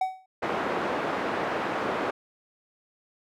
triangle tone with exponential decay, 753 Hz, F#5, 30 cents sharp, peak -18 dBFS, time 0.01-0.26 s, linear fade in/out 5 ms, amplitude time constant 53 ms
pink band-pass noise, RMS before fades -29 dBFS, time 0.42-2.11 s, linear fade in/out 10 ms, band 330 to 1500 Hz, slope 12 dB/octave
effects none

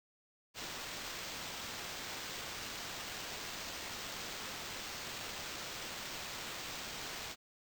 white noise with sample-and-hold, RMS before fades -44 dBFS, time 0.54-7.36 s, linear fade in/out 50 ms, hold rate 11025 Hz, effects none

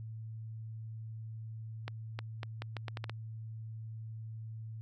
accelerating click train, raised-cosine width 0.3 ms, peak -23 dBFS, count 9, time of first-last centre 1.88-3.096 s, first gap 310 ms, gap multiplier 0.78, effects added 111 Hz sine -41 dBFS peak until 4.81 s

